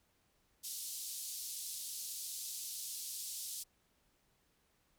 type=band-pass noise; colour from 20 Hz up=white; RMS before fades=-44 dBFS; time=0.63-3.64 s; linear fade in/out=20 ms; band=3900 to 13000 Hz; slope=24 dB/octave; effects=pink hiss -75 dBFS RMS until 4.98 s